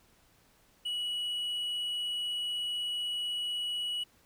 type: tone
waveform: triangle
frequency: 2929 Hz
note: F#7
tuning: 18 cents flat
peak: -30 dBFS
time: 0.85-4.04 s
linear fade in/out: 10 ms
effects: pink hiss -65 dBFS RMS until 4.25 s